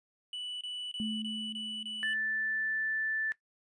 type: tone bursts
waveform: triangle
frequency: 2965 Hz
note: F#7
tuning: 3 cents sharp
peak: -35 dBFS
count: 6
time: 0.33-2.135 s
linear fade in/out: 2 ms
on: 280 ms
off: 25 ms
type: tone with exponential decay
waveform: sine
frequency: 218 Hz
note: A3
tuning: 16 cents flat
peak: -31 dBFS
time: 1-3.12 s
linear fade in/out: 0 ms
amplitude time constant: 460 ms
type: tone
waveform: sine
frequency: 1760 Hz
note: A6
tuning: in tune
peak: -30 dBFS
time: 2.03-3.32 s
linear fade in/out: 0 ms
effects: noise-tail reverb RT60 0.1 s tail -17 dB re dry + resampled to 24000 Hz